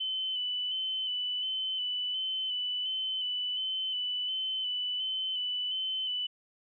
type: tone with vibrato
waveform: sine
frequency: 3021 Hz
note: F#7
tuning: 35 cents sharp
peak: -30 dBFS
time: 0-6.27 s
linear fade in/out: 10 ms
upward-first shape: square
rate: 1.4 Hz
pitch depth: 22 cents each way
effects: none